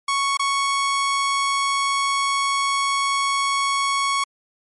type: tone with dropouts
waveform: sawtooth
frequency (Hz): 1108.7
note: C#6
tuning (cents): 0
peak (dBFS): -15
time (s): 0.08-4.24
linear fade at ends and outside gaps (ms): 5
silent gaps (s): 0.372-0.394
effects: MP3 48 kbps